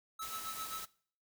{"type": "tone with tremolo", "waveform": "square", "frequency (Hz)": 1300, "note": "E6", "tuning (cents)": -24, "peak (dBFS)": -40, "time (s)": [0.19, 0.85], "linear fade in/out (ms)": 5, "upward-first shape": "sine", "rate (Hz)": 7.6, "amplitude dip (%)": 80}
{"type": "noise", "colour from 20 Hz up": "white", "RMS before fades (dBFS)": -45, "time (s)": [0.21, 0.86], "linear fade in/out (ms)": 20}
{"effects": ["noise-tail reverb RT60 0.5 s tail -21 dB re dry"]}